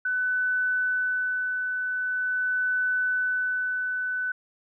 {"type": "tone with tremolo", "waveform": "sine", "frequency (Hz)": 1500, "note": "F#6", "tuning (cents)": 23, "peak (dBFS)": -22, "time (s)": [0.05, 4.32], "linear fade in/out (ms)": 5, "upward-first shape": "sine", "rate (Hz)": 0.44, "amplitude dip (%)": 35, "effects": []}